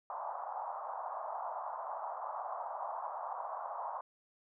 white band-pass noise, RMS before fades -41 dBFS, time 0.1-4.01 s, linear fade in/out 2 ms, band 640 to 1100 Hz, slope 48 dB/octave, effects none

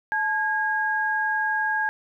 sine tone pair together, 866.1 / 1635 Hz, A5 / G#6, -28 / -28 cents, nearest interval major seventh, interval 1100 cents, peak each -26 / -23 dBFS, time 0.12-1.89 s, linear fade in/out 0 ms, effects 10-bit

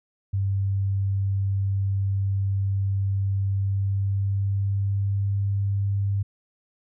sine tone with pitch glide, 98 to 99.54 Hz, G2 to G2, 0 to +27 cents, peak -21 dBFS, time 0.33-6.23 s, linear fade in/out 10 ms, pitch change +27 cents, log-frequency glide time 3.52-5.3 s, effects none

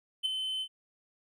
triangle tone with ADSR envelope, 3060 Hz, G7, 42 cents flat, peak -23 dBFS, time 0.23-0.68 s, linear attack 26 ms, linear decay 10 ms, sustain -7 dB, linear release 66 ms, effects none

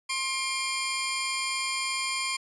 15% pulse tone pair together, 1063 / 2386 Hz, C6 / D7, +27 / +27 cents, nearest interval octave + major second, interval 1400 cents, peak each -24 dBFS, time 0.09-2.37 s, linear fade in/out 10 ms, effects resampled to 24000 Hz

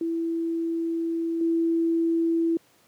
sine tone with level steps, 331.5 Hz, E4, 10 cents sharp, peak -24 / -20 dBFS, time 0.01-2.57 s, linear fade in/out 2 ms, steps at 1.41 s, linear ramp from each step 2 ms, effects pink hiss -60 dBFS RMS until 2.87 s + high-pass 150 Hz 12 dB/octave

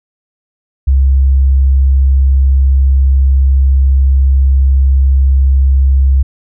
sine tone, 67.1 Hz, C2, 44 cents sharp, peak -5 dBFS, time 0.87-6.23 s, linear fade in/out 10 ms, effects none

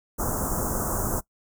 pink band-stop noise, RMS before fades -27 dBFS, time 0.18-1.21 s, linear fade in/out 20 ms, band 1400 to 6400 Hz, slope 48 dB/octave, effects noise-tail reverb RT60 0.1 s tail -21 dB re dry

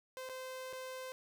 sawtooth tone with dropouts, 517 Hz, C5, 21 cents flat, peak -39 dBFS, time 0.17-1.12 s, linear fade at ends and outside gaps 0 ms, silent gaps 0.29-0.296 / 0.728-0.732 s, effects none

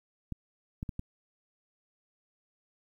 clicks, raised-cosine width 5 ms, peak -23 dBFS, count 4, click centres 0.323 / 0.829 / 0.892 / 0.994 s, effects 10-bit

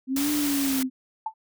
sine linear two-way sweep, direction up then down, 256.2 to 299.2 to 256.2 Hz, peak -23 dBFS, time 0.07-0.9 s, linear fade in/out 50 ms, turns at 0.31 s
white noise, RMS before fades -30 dBFS, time 0.16-0.83 s, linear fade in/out 5 ms
sine tone with exponential decay, 880 Hz, A5, in tune, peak -22 dBFS, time 1.26-1.34 s, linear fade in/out 5 ms, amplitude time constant 16 ms
effects none

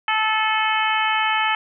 harmonic tone with a mistuned harmonic, 436.1 Hz, A4, 15 cents flat, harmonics 2 / 3 / 4 / 5 / 6 / 7, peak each -22 / -24 / -25 / -26 / -27 / -27 dBFS, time 0.08-1.55 s, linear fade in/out 2 ms, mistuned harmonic 6, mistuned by -24 cents, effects none

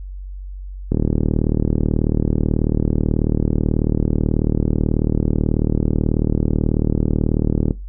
click train, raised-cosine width 3 ms, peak -4 dBFS, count 261, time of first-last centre 0.92-7.709 s, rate 38.3 Hz, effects noise-tail reverb RT60 0.2 s tail -18 dB re dry + added 47 Hz sine -28 dBFS peak until 7.88 s

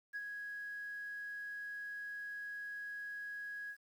sine tone with ADSR envelope, 1661.2 Hz, G#6, in tune, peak -36 dBFS, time 0.13-3.77 s, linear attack 29 ms, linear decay 43 ms, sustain -5 dB, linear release 72 ms, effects tanh soft clip ceiling -36 dBFS + 11-bit

